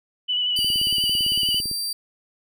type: tone with vibrato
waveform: sine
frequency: 2964 Hz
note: F#7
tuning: 2 cents sharp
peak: -20 dBFS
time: 0.28-1.61 s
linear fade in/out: 20 ms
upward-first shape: square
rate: 11 Hz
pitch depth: 17 cents each way
type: tone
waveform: sawtooth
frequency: 4699 Hz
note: D8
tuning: in tune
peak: -22 dBFS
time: 0.56-1.93 s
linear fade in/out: 5 ms
type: click train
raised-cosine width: 3 ms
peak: -24 dBFS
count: 21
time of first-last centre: 0.59-1.714 s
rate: 17.8 Hz
effects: none